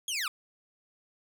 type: linear sweep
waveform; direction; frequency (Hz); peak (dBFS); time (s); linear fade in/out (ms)
20% pulse; down; 3366 to 1141; -25; 0.08-0.28; 2
effects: none